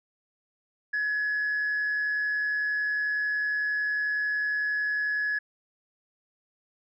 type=tone with amplitude modulation; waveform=sine; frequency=1692 Hz; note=G#6; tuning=32 cents sharp; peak=-22 dBFS; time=0.93-5.39 s; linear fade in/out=10 ms; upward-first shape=sine; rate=151 Hz; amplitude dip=35%; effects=tanh soft clip ceiling -22 dBFS